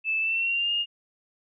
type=tone with pitch glide; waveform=sine; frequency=2629 to 2834 Hz; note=E7 to F7; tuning=-5 to +25 cents; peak=-23 dBFS; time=0.04-0.86 s; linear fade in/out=50 ms; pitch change=+130 cents; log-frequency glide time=0.2-0.72 s; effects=none